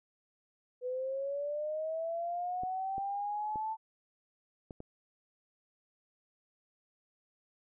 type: linear sweep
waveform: sine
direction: up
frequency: 493.9 to 888 Hz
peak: -33 dBFS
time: 0.81-3.77 s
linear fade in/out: 50 ms
type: clicks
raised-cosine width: 2 ms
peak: -31 dBFS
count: 5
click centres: 2.635 / 2.981 / 3.558 / 4.708 / 4.804 s
effects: none